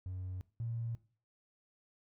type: tone pair in turn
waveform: triangle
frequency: 92.5 / 115.87 Hz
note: F#2 / A#2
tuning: 0 / -10 cents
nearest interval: major third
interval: 390 cents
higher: second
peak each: -36 / -32 dBFS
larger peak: second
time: 0.06-0.41 / 0.6-0.95 s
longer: neither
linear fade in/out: 0 ms
effects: noise-tail reverb RT60 0.4 s tail -20 dB re dry + tanh soft clip ceiling -33 dBFS